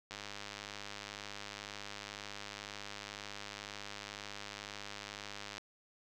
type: click train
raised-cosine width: 0.2 ms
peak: -26 dBFS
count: 559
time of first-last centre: 0.11-5.581 s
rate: 102 Hz
effects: none